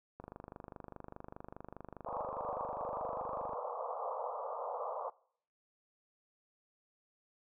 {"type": "click train", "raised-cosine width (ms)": 1, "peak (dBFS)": -32, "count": 84, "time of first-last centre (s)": [0.2, 3.533], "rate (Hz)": 24.9}
{"type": "band-pass noise", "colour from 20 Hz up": "pink", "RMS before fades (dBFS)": -40, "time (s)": [2.06, 5.1], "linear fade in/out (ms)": 5, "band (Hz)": [470, 1200], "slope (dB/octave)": 96}
{"effects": ["noise-tail reverb RT60 0.6 s tail -23 dB re dry"]}